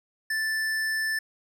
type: tone with tanh clipping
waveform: sine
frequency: 1760 Hz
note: A6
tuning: in tune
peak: -27 dBFS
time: 0.3-1.19 s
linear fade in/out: 5 ms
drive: 17 dB
effects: none